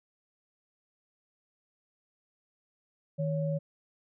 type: tone pair together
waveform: sine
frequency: 156.86 / 559 Hz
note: D#3 / C#5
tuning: +14 / +14 cents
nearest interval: octave + minor seventh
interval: 2200 cents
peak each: -29 / -33 dBFS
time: 3.18-3.59 s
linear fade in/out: 20 ms
effects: none